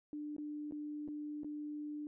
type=tone with dropouts; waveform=sine; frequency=297.7 Hz; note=D4; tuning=24 cents sharp; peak=-40 dBFS; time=0.13-2.07 s; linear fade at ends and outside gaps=1 ms; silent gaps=0.365-0.382 / 0.711-0.722 / 1.078-1.085 / 1.434-1.445 s; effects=none